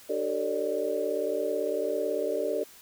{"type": "tone cluster", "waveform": "sine", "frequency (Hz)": [299.2, 388.2, 450, 559, 597], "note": ["D4", "G4", "A4", "C#5", "D5"], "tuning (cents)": [32, -17, 39, 14, 28], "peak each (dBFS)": [-37, -33, -31, -35, -31], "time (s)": [0.09, 2.64], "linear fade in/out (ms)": 10, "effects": ["white hiss -52 dBFS RMS until 2.81 s"]}